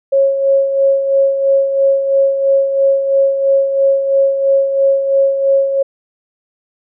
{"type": "tone with tremolo", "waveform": "sine", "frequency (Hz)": 547, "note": "C#5", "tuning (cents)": -23, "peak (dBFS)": -7, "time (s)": [0.12, 5.83], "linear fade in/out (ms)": 10, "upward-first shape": "sine", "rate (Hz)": 3, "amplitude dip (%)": 55, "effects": []}